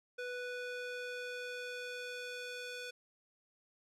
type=tone with band-pass filter sweep; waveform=square; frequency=493.9 Hz; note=B4; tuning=in tune; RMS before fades=-43 dBFS; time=0.18-2.91 s; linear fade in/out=10 ms; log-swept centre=1500 to 3100 Hz; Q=0.73; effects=none